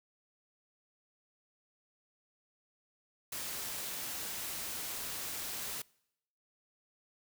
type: noise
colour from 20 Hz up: white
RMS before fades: -40 dBFS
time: 3.32-5.82 s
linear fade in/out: 5 ms
effects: noise-tail reverb RT60 0.8 s tail -25 dB re dry